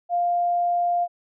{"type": "tone", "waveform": "sine", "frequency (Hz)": 700, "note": "F5", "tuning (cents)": 4, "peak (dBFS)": -19, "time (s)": [0.09, 1.08], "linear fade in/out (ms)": 50, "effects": []}